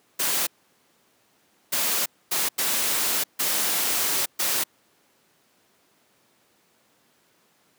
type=noise bursts at uneven times; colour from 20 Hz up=white; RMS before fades=-24 dBFS; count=6; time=0.19-0.47 / 1.72-2.06 / 2.31-2.49 / 2.58-3.24 / 3.39-4.26 / 4.39-4.64 s; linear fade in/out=10 ms; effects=pink hiss -63 dBFS RMS until 7.78 s + high-pass 200 Hz 12 dB/octave